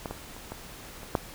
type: clicks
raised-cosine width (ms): 1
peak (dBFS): -19 / -20 / -30 / -22 / -28 / -9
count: 6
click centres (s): 0.058 / 0.11 / 0.365 / 0.52 / 1.032 / 1.152
effects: pink hiss -45 dBFS RMS until 1.34 s